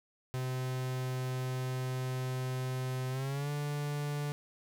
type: tone with pitch glide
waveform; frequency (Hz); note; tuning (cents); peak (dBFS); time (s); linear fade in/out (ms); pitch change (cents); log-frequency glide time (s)
45% pulse; 128.6 to 146.03; C3 to D3; -30 to -9; -33; 0.34-4.32; 0; +221; 3.09-3.5
effects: none